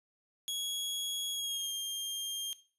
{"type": "tone with pitch glide", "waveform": "sawtooth", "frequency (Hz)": [3330, 3205], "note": ["G#7", "G7"], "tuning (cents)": [4, 38], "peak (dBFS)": -31, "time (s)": [0.48, 2.53], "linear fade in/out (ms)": 0, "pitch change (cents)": -66, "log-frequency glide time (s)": [1.32, 1.72], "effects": ["noise-tail reverb RT60 0.4 s tail -17 dB re dry", "resampled to 32000 Hz"]}